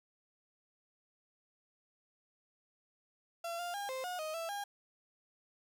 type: tone with pitch steps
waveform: 35% pulse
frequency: 679 / 700 / 808 / 522 / 722 / 624 / 662 / 810 Hz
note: F5 / F5 / G#5 / C5 / F#5 / D#5 / E5 / G#5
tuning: -49 / +4 / -48 / -4 / -43 / +5 / +7 / -43 cents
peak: -36 dBFS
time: 3.44-4.64 s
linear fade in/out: 5 ms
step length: 150 ms
effects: none